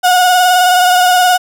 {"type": "tone with vibrato", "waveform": "35% pulse", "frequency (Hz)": 726, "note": "F#5", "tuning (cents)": -33, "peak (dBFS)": -5, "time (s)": [0.03, 1.38], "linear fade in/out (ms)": 20, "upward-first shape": "sine", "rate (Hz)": 19, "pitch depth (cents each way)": 29, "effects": []}